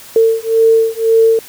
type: beating tone pair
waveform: sine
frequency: 449.6 / 451.5 Hz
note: A4 / A4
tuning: +37 / +45 cents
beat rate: 1.9 Hz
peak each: -11 dBFS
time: 0.16-1.39 s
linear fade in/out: 2 ms
effects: white hiss -36 dBFS RMS until 1.48 s